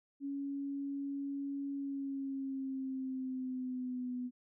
sine tone with pitch glide, 279.2 to 248.7 Hz, C#4 to B3, +13 to +12 cents, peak -36 dBFS, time 0.2-4.31 s, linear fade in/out 50 ms, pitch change -201 cents, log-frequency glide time 1.74-4.15 s, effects none

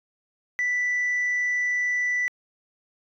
sine tone, 1975.5 Hz, B6, in tune, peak -20 dBFS, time 0.59-2.28 s, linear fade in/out 0 ms, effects tanh soft clip ceiling -20 dBFS

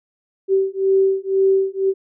sine beating tone pair, 385.1 / 387.1 Hz, G4 / G4, -31 / -22 cents, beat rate 2 Hz, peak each -17 dBFS, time 0.48-1.94 s, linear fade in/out 50 ms, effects none

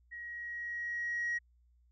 sine tone with level ramp, 1898 Hz, A#6, 31 cents sharp, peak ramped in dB -42 to -29 dBFS, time 0.11-1.39 s, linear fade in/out 20 ms, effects tanh soft clip ceiling -29 dBFS + added 60 Hz sine -64 dBFS peak until 1.91 s

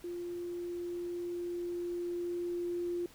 sine tone with level ramp, 349.2 Hz, F4, in tune, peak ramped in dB -37 to -32 dBFS, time 0.04-3.06 s, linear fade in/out 2 ms, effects pink hiss -58 dBFS RMS until 3.14 s

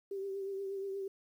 sine tone with vibrato, 391.3 Hz, G4, 3 cents flat, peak -36 dBFS, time 0.11-1.08 s, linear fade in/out 5 ms, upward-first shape triangle, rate 8.4 Hz, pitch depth 38 cents each way, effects 11-bit

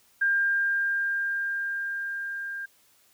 sine tone with level ramp, 1600 Hz, G6, 35 cents sharp, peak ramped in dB -20 to -32 dBFS, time 0.21-2.66 s, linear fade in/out 10 ms, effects white hiss -62 dBFS RMS until 3.13 s

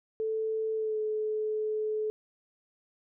sine tone with pitch glide, 440 to 430.2 Hz, A4 to A4, 0 to -39 cents, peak -28 dBFS, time 0.2-2.1 s, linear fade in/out 0 ms, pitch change -39 cents, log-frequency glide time 0.75-0.99 s, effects none

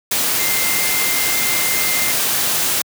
sine tone in noise, 2093 Hz, C7, in tune, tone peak -23 dBFS, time 0.39-2.12 s, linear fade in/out 5 ms, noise white, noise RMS -18 dBFS, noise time 0.11-2.82 s, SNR -8 dB, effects high-pass 100 Hz 12 dB/octave

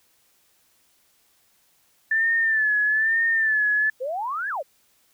sine tone with vibrato, 1760 Hz, A6, in tune, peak -18 dBFS, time 2.11-3.9 s, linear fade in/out 5 ms, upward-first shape sine, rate 1.1 Hz, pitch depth 69 cents each way
sine exponential two-way sweep, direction up then down, 485.8 to 1751 to 485.8 Hz, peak -25 dBFS, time 4-4.63 s, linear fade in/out 20 ms, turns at 4.49 s
effects white hiss -63 dBFS RMS until 5.13 s

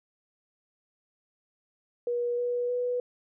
sine tone with pitch steps, 481.3 / 486.6 / 492 Hz, B4 / B4 / B4, -45 / -26 / -7 cents, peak -26 dBFS, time 2.07-3 s, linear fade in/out 2 ms, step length 310 ms, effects none

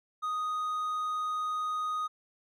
triangle tone, 1244.5 Hz, D#6, in tune, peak -28 dBFS, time 0.22-2.08 s, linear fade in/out 20 ms, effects none

